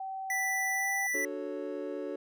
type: tone with pitch glide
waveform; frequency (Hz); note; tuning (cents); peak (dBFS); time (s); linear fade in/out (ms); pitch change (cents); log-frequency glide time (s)
sine; 768 to 783.2; G5 to G5; -36 to -2; -35; 0-1.07; 5; +34; 0.72-0.89
type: tone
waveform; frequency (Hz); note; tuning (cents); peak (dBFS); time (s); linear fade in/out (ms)
square; 1975.5; B6; 0; -30; 0.3-1.25; 2
type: chord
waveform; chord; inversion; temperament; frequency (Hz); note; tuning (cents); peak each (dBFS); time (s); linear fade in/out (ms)
triangle; D major seventh; none; equal; 293.7 / 370 / 440 / 554.4; D4 / F#4 / A4 / C#5; 0 / 0 / 0 / 0; -38; 1.14-2.16; 5
effects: none